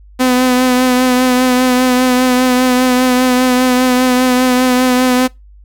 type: tone with vibrato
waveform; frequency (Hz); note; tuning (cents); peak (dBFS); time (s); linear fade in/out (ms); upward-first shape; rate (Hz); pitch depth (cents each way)
sawtooth; 252.8; B3; +41; -5; 0.19-5.28; 20; triangle; 5; 32
effects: noise-tail reverb RT60 0.2 s tail -24 dB re dry + added 50 Hz sine -37 dBFS peak until 5.64 s